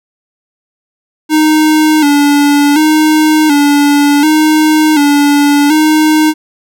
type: tone with vibrato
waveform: square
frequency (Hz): 298.7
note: D4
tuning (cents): +29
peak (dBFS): -6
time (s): 1.29-6.34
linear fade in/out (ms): 50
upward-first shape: square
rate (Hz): 0.68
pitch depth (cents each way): 62
effects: none